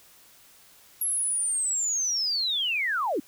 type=linear sweep; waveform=sine; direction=down; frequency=11360 to 239.2 Hz; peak=-24 dBFS; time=1.01-3.2 s; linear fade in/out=5 ms; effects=white hiss -55 dBFS RMS until 3.27 s